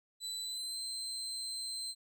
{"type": "tone with pitch glide", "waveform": "30% pulse", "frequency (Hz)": [3990, 4112], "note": ["B7", "C8"], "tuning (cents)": [17, -31], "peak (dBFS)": -35, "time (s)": [0.2, 1.95], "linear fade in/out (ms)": 50, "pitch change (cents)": 52, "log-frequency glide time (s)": [0.43, 0.78], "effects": []}